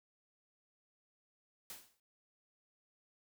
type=noise with exponential decay; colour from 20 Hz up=white; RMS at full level=-45 dBFS; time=1.7-2 s; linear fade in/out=2 ms; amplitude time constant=65 ms; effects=none